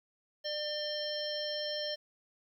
harmonic tone with a mistuned harmonic, 599 Hz, D5, 34 cents sharp, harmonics 1 / 3 / 5 / 7 / 9, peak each -37 / -45 / -41 / -44 / -39 dBFS, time 0.44-1.96 s, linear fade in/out 20 ms, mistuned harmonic 5, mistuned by +85 cents, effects 11-bit

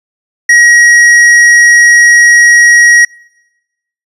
sine tone with hard clipping, 1900 Hz, A#6, 33 cents sharp, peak -3 dBFS, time 0.49-3.05 s, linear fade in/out 5 ms, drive 8 dB, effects noise-tail reverb RT60 1.0 s tail -26 dB re dry + resampled to 32000 Hz

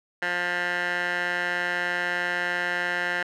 15% pulse tone with band-pass filter, 176.7 Hz, F3, 21 cents sharp, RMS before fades -27 dBFS, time 0.22-3.23 s, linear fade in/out 5 ms, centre 1700 Hz, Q 2.5, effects none

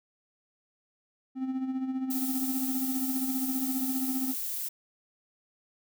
triangle tone with tremolo, 261.6 Hz, C4, in tune, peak -25 dBFS, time 1.35-4.35 s, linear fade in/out 50 ms, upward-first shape sine, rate 15 Hz, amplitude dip 55%
violet noise, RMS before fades -34 dBFS, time 2.1-4.69 s, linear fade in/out 10 ms
effects none

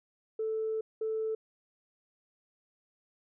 sine tone bursts at uneven times, 440 Hz, A4, in tune, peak -29 dBFS, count 2, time 0.39-0.81 / 1.01-1.35 s, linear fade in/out 5 ms, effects tanh soft clip ceiling -25 dBFS

